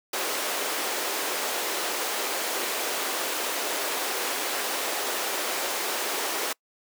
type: high-pass noise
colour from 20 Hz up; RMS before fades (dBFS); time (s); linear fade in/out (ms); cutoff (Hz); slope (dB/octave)
pink; -29; 0.13-6.53; 5; 360; 24
effects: noise-tail reverb RT60 0.1 s tail -26 dB re dry